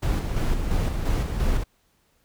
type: noise with tremolo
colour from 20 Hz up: brown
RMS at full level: -22 dBFS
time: 0.02-1.64 s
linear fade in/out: 10 ms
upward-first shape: square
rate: 2.9 Hz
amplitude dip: 40%
effects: pink hiss -66 dBFS RMS until 2.24 s